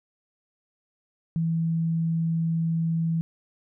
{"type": "tone", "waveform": "sine", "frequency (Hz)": 164.3, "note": "E3", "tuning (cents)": -5, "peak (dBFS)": -22, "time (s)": [1.36, 3.21], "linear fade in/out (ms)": 0, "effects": []}